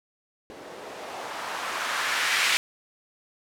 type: noise with low-pass filter sweep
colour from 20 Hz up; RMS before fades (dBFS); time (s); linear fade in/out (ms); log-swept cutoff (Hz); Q
violet; -29; 0.5-2.57; 0; 400 to 2300; 1.3
effects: none